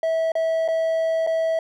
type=tone with dropouts; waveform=triangle; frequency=650 Hz; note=E5; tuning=24 cents flat; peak=-17 dBFS; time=0.03-1.59 s; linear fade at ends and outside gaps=2 ms; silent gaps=0.319-0.353 / 0.679-0.685 / 1.266-1.272 s; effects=none